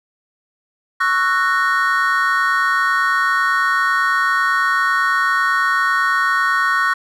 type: chord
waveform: triangle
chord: F# dominant seventh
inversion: second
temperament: just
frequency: 1110 / 1332 / 1480 / 1850 Hz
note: C#6 / E6 / F#6 / A#6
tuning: +2 / +18 / 0 / -14 cents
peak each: -17 / -21 / -17 / -18 dBFS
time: 1-6.94 s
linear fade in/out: 10 ms
effects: none